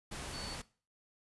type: tone in noise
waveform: sine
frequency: 4465 Hz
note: C#8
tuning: 12 cents sharp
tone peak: -45 dBFS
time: 0.33-0.55 s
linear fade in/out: 10 ms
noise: pink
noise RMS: -43 dBFS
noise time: 0.11-0.62 s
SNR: -5 dB
effects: noise-tail reverb RT60 0.4 s tail -20 dB re dry + resampled to 24000 Hz